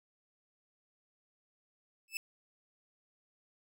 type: tone with exponential growth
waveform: sawtooth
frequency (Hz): 2623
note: E7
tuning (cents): -9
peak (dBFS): -27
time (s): 2.08-2.17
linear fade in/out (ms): 1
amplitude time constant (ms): 18
effects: none